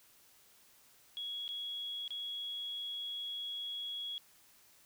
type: tone with dropouts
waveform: sine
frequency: 3335 Hz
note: G#7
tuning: 7 cents sharp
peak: -38 dBFS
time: 1.17-4.18 s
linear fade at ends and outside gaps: 0 ms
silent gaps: 1.479-1.49 / 2.078-2.106 s
effects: white hiss -64 dBFS RMS until 4.85 s